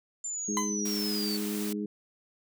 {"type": "linear sweep", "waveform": "sine", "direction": "down", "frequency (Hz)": [7230, 4434], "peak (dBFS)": -32, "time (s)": [0.24, 1.37], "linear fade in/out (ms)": 5}
{"type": "harmonic tone", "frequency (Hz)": 103.83, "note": "G#2", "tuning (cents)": 0, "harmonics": [2, 3, 4], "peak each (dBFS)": [-32, -36, -38], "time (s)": [0.48, 1.86], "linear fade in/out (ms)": 5}
{"type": "tone with exponential decay", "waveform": "40% pulse", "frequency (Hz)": 1012, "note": "B5", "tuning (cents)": 42, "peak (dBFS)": -24, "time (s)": [0.57, 0.78], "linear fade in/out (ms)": 1, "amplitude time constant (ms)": 44}
{"type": "high-pass noise", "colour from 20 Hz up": "white", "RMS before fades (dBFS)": -39, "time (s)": [0.85, 1.73], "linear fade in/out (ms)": 5, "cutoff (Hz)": 260, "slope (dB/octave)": 12}
{"effects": []}